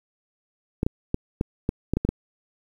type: clicks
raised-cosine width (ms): 3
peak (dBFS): -9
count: 9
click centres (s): 0.831 / 0.865 / 1.144 / 1.411 / 1.691 / 1.936 / 1.97 / 2.05 / 2.09
effects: 8-bit